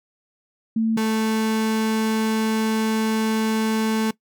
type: tone pair in turn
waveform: sine / 35% pulse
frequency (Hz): 223.6 / 220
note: A3 / A3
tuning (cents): +28 / 0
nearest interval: unison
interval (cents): 28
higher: first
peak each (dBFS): -17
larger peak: neither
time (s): 0.76-0.97 / 0.97-4.11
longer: second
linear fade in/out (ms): 5
effects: noise-tail reverb RT60 0.1 s tail -20 dB re dry + MP3 96 kbps